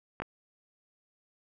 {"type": "clicks", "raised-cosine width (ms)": 0.5, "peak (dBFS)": -20, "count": 2, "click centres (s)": [0.201, 0.22], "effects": []}